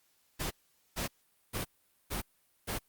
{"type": "noise bursts", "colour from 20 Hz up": "pink", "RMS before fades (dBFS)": -35, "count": 5, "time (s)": [0.39, 2.79], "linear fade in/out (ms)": 20, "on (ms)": 120, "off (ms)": 450, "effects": ["white hiss -71 dBFS RMS until 2.88 s", "Opus 48 kbps"]}